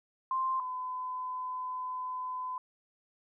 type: tone pair in turn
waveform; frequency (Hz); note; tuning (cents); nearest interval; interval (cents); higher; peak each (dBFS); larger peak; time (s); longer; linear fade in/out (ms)
sine; 1046.5 / 1013.2; C6 / B5; 0 / +44; minor second; 56; first; -28 / -34; first; 0.31-0.6 / 0.6-2.58; second; 2
effects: none